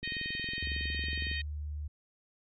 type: harmonic tone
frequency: 622.3 Hz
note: D#5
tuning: in tune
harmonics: 3 / 4 / 5 / 6 / 7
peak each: -38 / -40 / -42 / -44 / -45 dBFS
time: 0.03-1.42 s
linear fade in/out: 10 ms
type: click train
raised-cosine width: 3 ms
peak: -31 dBFS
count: 29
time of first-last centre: 0.03-1.314 s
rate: 21.8 Hz
type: tone with pitch glide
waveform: sine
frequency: 72.8 to 74.37 Hz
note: D2 to D2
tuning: -15 to +22 cents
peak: -35 dBFS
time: 0.62-1.88 s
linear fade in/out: 10 ms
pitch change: +37 cents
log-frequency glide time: 0.86-1.07 s
effects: none